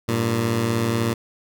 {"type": "beating tone pair", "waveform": "15% pulse", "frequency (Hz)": [99.4, 115.4], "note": ["G2", "A#2"], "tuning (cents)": [25, -17], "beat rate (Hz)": 16, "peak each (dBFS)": [-22, -14], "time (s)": [0.08, 1.14], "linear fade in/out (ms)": 10, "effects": []}